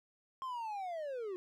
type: linear sweep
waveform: triangle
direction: down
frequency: 1069 to 353.8 Hz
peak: -36 dBFS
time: 0.42-1.36 s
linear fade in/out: 0 ms
effects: none